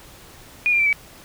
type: tone with pitch steps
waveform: sine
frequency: 2446 / 2390 / 2336 / 2282 Hz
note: D#7 / D7 / D7 / C#7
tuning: -30 / +30 / -10 / +50 cents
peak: -15 dBFS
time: 0.66-0.928 s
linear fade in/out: 0 ms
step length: 67 ms
effects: pink hiss -45 dBFS RMS until 1.24 s